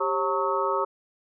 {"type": "tone cluster", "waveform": "sine", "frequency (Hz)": [394.7, 543, 913, 1108, 1283], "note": ["G4", "C#5", "A#5", "C#6", "E6"], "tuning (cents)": [12, -36, -36, -1, -47], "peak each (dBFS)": -29, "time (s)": [0, 0.85], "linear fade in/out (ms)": 10, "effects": []}